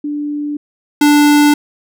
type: tone pair in turn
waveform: sine / square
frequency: 293.7 / 293.7 Hz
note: D4 / D4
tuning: 0 / 0 cents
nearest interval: unison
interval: 0 cents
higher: neither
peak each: -17 / -7 dBFS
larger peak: second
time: 0.04-0.57 / 1.01-1.54 s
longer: neither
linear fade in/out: 5 ms
effects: none